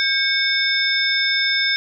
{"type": "tone cluster", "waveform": "sine", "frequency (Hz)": [1603, 2208, 3614, 5240], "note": ["G6", "C#7", "A7", "E8"], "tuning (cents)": [38, -7, 46, -11], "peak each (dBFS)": -22, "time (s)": [0, 1.76], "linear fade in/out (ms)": 0, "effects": []}